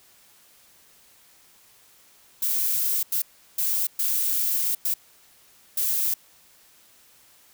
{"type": "noise bursts at uneven times", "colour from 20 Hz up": "violet", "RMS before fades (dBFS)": -24, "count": 6, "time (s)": [[2.42, 3.03], [3.12, 3.22], [3.58, 3.87], [3.99, 4.75], [4.85, 4.94], [5.77, 6.14]], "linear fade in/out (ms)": 5, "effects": ["white hiss -56 dBFS RMS until 7.53 s"]}